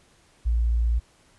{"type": "tone", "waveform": "sine", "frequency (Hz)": 57.8, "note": "A#1", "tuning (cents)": -14, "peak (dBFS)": -19, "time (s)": [0.45, 1], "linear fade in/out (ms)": 20, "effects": ["pink hiss -59 dBFS RMS until 1.38 s", "resampled to 24000 Hz"]}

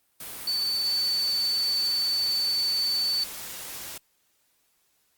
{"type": "tone in noise", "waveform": "sine", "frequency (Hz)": 4511, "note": "C#8", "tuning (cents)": 29, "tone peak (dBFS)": -23, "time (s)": [0.47, 3.24], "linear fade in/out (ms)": 5, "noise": "white", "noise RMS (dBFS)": -38, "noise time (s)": [0.2, 3.98], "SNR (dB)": 12, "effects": ["white hiss -69 dBFS RMS until 5.17 s", "Opus 32 kbps"]}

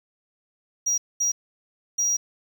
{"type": "tone bursts at uneven times", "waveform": "triangle", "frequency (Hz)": 5740, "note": "F8", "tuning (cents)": 47, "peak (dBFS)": -19, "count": 3, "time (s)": [[0.86, 0.98], [1.2, 1.32], [1.98, 2.17]], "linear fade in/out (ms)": 10, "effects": ["8-bit"]}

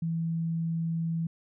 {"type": "tone", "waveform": "sine", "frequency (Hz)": 164.9, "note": "E3", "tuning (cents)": 1, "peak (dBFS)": -27, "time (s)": [0.02, 1.27], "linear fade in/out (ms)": 5, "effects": []}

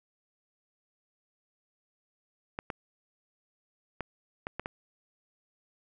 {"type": "clicks", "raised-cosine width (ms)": 0.5, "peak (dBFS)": -19, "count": 6, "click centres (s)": [2.589, 2.702, 4.007, 4.469, 4.596, 4.659], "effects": []}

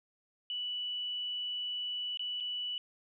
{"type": "tone with dropouts", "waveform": "sine", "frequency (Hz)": 2960, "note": "F#7", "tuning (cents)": 0, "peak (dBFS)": -34, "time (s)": [0.5, 2.78], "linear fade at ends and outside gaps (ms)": 1, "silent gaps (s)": [[2.173, 2.194], [2.402, 2.406]], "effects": []}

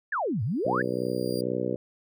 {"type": "exponential two-way sweep", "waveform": "sine", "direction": "down then up", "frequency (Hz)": [1838, 98.5, 1838], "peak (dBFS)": -25, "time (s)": [0.12, 0.82], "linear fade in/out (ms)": 5, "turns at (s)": 0.43}
{"type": "tone with exponential growth", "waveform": "sawtooth", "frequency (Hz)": 4776, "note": "D8", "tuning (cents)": 28, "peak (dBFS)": -34, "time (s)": [0.39, 1.41], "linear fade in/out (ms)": 2, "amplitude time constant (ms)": 220}
{"type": "harmonic tone", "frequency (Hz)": 62.2, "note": "B1", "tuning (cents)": 13, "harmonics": [2, 3, 4, 5, 6, 7, 8, 9], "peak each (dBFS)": [-37, -35, -35, -34, -33, -34, -32, -37], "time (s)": [0.65, 1.76], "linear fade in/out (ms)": 5}
{"effects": []}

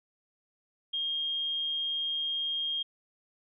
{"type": "tone", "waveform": "sine", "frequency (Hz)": 3229, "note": "G#7", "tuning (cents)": -49, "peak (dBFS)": -29, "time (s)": [0.93, 2.83], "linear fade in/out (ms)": 10, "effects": []}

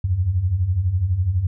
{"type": "beating tone pair", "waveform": "sine", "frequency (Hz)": [82.41, 94.41], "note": ["E2", "F#2"], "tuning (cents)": [0, 35], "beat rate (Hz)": 12, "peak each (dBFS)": [-24, -18], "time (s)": [0.04, 1.47], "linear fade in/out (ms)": 5, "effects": []}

